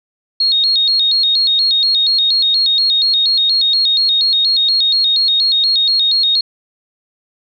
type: tone with vibrato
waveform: sine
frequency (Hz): 3993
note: B7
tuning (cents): +18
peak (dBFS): -10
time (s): 0.4-6.41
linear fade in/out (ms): 5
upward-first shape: square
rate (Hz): 4.2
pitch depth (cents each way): 120
effects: none